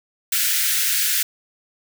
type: high-pass noise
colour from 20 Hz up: white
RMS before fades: -20 dBFS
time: 0.32-1.23 s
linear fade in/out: 5 ms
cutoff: 1400 Hz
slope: 96 dB/octave
effects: none